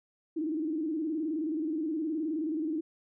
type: tone with vibrato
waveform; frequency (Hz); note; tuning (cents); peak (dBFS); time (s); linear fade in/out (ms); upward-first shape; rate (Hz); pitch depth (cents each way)
sine; 313.6; D#4; +14; -29; 0.36-2.81; 10; square; 19; 82
effects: none